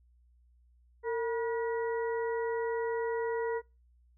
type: harmonic tone with a mistuned harmonic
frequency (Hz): 481.4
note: B4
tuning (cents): -44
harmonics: 1 / 2 / 3 / 4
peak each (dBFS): -30 / -38 / -46 / -43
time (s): 1.03-3.62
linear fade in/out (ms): 50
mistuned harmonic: 1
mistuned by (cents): -89
effects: noise-tail reverb RT60 0.3 s tail -26 dB re dry + added 60 Hz sine -61 dBFS peak until 4.17 s